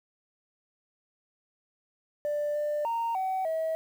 sine tone with pitch steps, 590 / 594 / 924 / 757 / 643 Hz, D5 / D5 / A#5 / F#5 / E5, +8 / +20 / -16 / +39 / -43 cents, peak -25 dBFS, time 2.25-3.75 s, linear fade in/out 0 ms, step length 300 ms, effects tanh soft clip ceiling -25 dBFS + 9-bit

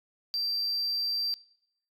sine tone with amplitude modulation, 4699 Hz, D8, in tune, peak -24 dBFS, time 0.34-1.34 s, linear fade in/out 0 ms, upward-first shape sine, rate 122 Hz, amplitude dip 25%, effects noise-tail reverb RT60 0.7 s tail -23 dB re dry + tanh soft clip ceiling -26 dBFS

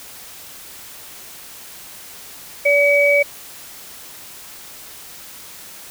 sine tone pair together, 574.1 / 2274 Hz, D5 / C#7, -39 / +44 cents, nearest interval 2 octaves, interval 2383 cents, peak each -14 dBFS, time 2.65-3.23 s, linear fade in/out 10 ms, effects white hiss -38 dBFS RMS until 5.9 s

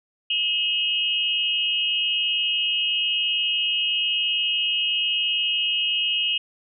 sine tone with amplitude modulation, 2874 Hz, F7, 49 cents sharp, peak -16 dBFS, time 0.3-6.38 s, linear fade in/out 5 ms, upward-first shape sine, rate 279 Hz, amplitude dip 95%, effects none

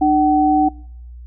sine tone pair together, 300.3 / 758.5 Hz, D4 / F#5, +39 / +43 cents, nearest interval octave + major third, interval 1604 cents, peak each -14 dBFS, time 0.01-0.69 s, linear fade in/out 10 ms, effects noise-tail reverb RT60 0.6 s tail -25 dB re dry + added 60 Hz sine -33 dBFS peak until 1.26 s

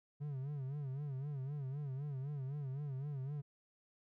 triangle tone with vibrato, 139.1 Hz, C#3, 6 cents sharp, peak -37 dBFS, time 0.2-3.42 s, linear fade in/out 20 ms, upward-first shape sine, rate 3.9 Hz, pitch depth 120 cents each way, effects none

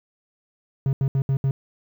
triangle tone bursts at uneven times, 135.4 Hz, C#3, 40 cents flat, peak -16 dBFS, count 5, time 0.86-0.93 / 1.01-1.08 / 1.15-1.22 / 1.29-1.37 / 1.44-1.51 s, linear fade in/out 2 ms, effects 9-bit

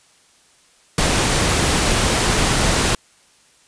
pink noise, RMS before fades -17 dBFS, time 0.98-2.95 s, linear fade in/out 2 ms, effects white hiss -54 dBFS RMS until 3.67 s + resampled to 22050 Hz

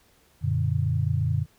sine chord, Gb augmented, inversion none, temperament equal with one note detuned, 92.5 / 118.17 / 146.83 Hz, Gb2 / Bb2 / D3, 0 / +24 / 0 cents, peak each -26 dBFS, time 0.41-1.46 s, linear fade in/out 50 ms, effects pink hiss -61 dBFS RMS until 1.58 s

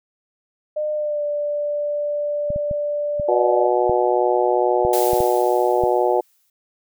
sine tone with pitch glide, 606 to 587.4 Hz, D#5 to D5, -46 to 0 cents, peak -20 dBFS, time 0.76-3.67 s, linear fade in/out 10 ms, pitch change -54 cents, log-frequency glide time 0.93-1.23 s
clicks, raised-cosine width 5 ms, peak -17 dBFS, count 9, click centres 2.504 / 2.561 / 2.712 / 3.198 / 3.896 / 4.85 / 5.133 / 5.205 / 5.837 s
harmonic tone, 122.3 Hz, B2, 16 cents flat, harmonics 3 / 4 / 5 / 6 / 7, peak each -20 / -21 / -22 / -23 / -23 dBFS, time 3.28-6.21 s, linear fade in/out 10 ms
blue noise with exponential decay, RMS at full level -25 dBFS, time 4.93-6.5 s, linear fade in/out 2 ms, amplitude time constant 340 ms
effects none

